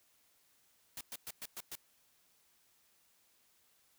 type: noise bursts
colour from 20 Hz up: white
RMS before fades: -44 dBFS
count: 6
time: 0.97-1.754 s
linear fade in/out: 2 ms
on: 39 ms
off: 110 ms
effects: white hiss -71 dBFS RMS until 3.98 s